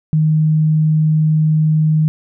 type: tone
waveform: sine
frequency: 155.56 Hz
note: D#3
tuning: in tune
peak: -10 dBFS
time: 0.13-2.08 s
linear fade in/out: 0 ms
effects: none